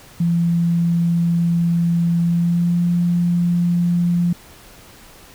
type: tone with pitch glide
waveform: sine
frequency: 170 to 173.67 Hz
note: F3 to F3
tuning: -46 to -9 cents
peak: -14 dBFS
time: 0.2-4.33 s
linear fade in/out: 5 ms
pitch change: +37 cents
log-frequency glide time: 2.21-2.83 s
effects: pink hiss -44 dBFS RMS until 5.34 s